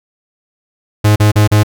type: tone bursts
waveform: 45% pulse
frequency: 105.3 Hz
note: G#2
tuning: 24 cents sharp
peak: -6 dBFS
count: 4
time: 1.04-1.634 s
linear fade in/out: 10 ms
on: 120 ms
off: 38 ms
effects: none